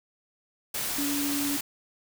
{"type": "tone in noise", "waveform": "sine", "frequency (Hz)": 285.2, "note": "C#4", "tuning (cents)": 49, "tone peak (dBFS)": -28, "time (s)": [0.98, 1.57], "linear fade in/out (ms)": 5, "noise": "white", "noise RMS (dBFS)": -31, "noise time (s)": [0.74, 1.61], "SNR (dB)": 0, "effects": []}